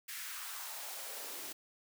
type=noise with high-pass filter sweep; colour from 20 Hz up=white; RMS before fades=-44 dBFS; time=0.08-1.53 s; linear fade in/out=10 ms; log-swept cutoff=1900 to 290 Hz; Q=2.1; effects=none